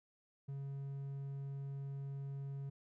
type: tone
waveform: triangle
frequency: 138.4 Hz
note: C#3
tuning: 2 cents flat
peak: -39 dBFS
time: 0.48-2.7 s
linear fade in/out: 10 ms
effects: none